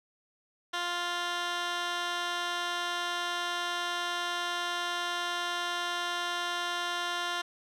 15% pulse tone with band-pass filter, 350 Hz, F4, 4 cents sharp, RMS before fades -33 dBFS, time 0.73-7.42 s, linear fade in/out 10 ms, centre 2600 Hz, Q 0.97, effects none

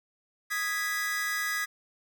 45% pulse chord, G# minor, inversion second, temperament equal, 1244.5 / 1661.2 / 1975.5 Hz, D#6 / G#6 / B6, 0 / 0 / 0 cents, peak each -37 / -32 / -32 dBFS, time 0.5-1.66 s, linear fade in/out 20 ms, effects none

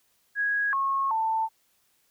sine tone with pitch steps, 1656 / 1090 / 889 Hz, G#6 / C#6 / A5, -5 / -29 / +18 cents, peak -23 dBFS, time 0.35-1.49 s, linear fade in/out 50 ms, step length 380 ms, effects white hiss -68 dBFS RMS until 2.1 s

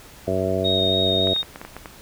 harmonic tone, 94.2 Hz, F#2, 32 cents sharp, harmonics 1 / 2 / 3 / 4 / 5 / 6 / 7, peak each -28 / -29 / -30 / -27 / -28 / -28 / -25 dBFS, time 0.27-1.34 s, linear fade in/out 10 ms
sine tone with vibrato, 3729 Hz, A#7, in tune, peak -20 dBFS, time 0.64-1.43 s, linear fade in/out 20 ms, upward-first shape square, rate 3.5 Hz, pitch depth 9 cents each way
clicks, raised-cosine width 0.5 ms, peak -19 dBFS, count 8, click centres 1.272 / 1.363 / 1.43 / 1.559 / 1.615 / 1.65 / 1.766 / 1.858 s
effects pink hiss -45 dBFS RMS until 2.01 s

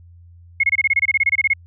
sine tone bursts, 2165 Hz, C#7, 41 cents flat, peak -12 dBFS, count 16, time 0.6-1.535 s, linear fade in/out 5 ms, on 35 ms, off 25 ms, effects added 86 Hz sine -42 dBFS peak until 1.66 s

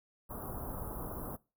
pink band-stop noise, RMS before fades -41 dBFS, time 0.29-1.37 s, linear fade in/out 20 ms, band 1300 to 11000 Hz, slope 48 dB/octave, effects noise-tail reverb RT60 0.3 s tail -22 dB re dry

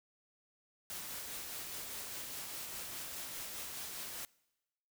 white noise with tremolo, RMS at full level -43 dBFS, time 0.9-4.25 s, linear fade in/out 0 ms, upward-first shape sine, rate 4.9 Hz, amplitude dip 25%, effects noise-tail reverb RT60 1.0 s tail -24 dB re dry

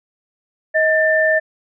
sine tone pair together, 631 / 1783.3 Hz, D#5 / A6, +24 / +23 cents, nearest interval octave + tritone, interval 1799 cents, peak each -15 dBFS, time 0.74-1.4 s, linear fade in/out 20 ms, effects none

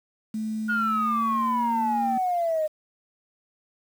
sine tone with pitch glide, 217.9 to 232.2 Hz, A3 to A#3, -17 to -7 cents, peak -26 dBFS, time 0.34-2.18 s, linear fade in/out 5 ms, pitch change +110 cents, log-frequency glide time 0.83-1.61 s
sine exponential sweep, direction down, 1451 to 609 Hz, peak -21 dBFS, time 0.68-2.68 s, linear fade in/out 20 ms
effects tanh soft clip ceiling -17 dBFS + 8-bit

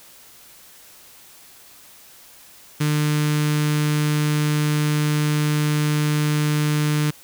sawtooth tone with notch filter, 150 Hz, D3, 37 cents sharp, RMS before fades -20 dBFS, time 2.8-7.11 s, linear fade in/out 10 ms, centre 680 Hz, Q 0.76, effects white hiss -47 dBFS RMS until 7.23 s

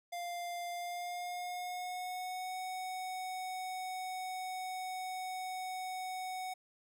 square tone with pitch glide, 698 to 743.8 Hz, F5 to F#5, -1 to +9 cents, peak -39 dBFS, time 0.12-6.54 s, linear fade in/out 10 ms, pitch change +110 cents, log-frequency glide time 0.7-2.57 s, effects none

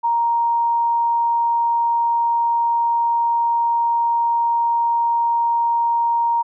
sine tone, 935 Hz, A#5, 5 cents sharp, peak -15 dBFS, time 0.03-6.43 s, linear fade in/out 20 ms, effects none

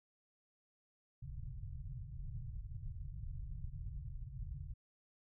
pink low-pass noise, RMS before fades -45 dBFS, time 1.22-4.74 s, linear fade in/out 10 ms, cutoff 150 Hz, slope 96 dB/octave, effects none

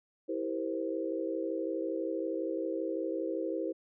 sine chord, C dominant seventh, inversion first, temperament just, 327 / 392.4 / 470.9 / 523.3 Hz, E4 / G4 / Bb4 / C5, -14 / +2 / +18 / 0 cents, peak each -35 / -38 / -39 / -37 dBFS, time 0.28-3.73 s, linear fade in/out 20 ms, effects none

